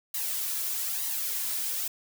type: noise with flanger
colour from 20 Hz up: blue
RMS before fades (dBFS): -31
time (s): 0.14-1.88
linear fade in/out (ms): 5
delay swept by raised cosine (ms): 1 to 3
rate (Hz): 1.1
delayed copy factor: +0.65
effects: none